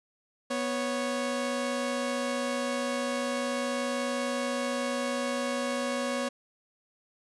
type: tone pair together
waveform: sawtooth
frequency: 246.3 / 553 Hz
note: B3 / C#5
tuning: -5 / -4 cents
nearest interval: octave + major second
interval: 1401 cents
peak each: -28 / -27 dBFS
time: 0.5-6.29 s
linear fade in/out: 10 ms
effects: resampled to 24000 Hz